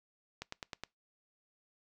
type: click train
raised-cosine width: 0.2 ms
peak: -23 dBFS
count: 5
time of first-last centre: 0.42-0.836 s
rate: 9.61 Hz
effects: noise-tail reverb RT60 0.2 s tail -24 dB re dry